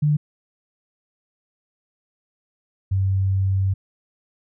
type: tone pair in turn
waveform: sine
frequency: 149 / 96.16 Hz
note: D3 / G2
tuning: +25 / -33 cents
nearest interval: minor sixth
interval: 758 cents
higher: first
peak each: -15 / -17 dBFS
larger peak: first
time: 0.02-0.17 / 2.91-3.74 s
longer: second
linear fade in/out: 10 ms
effects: none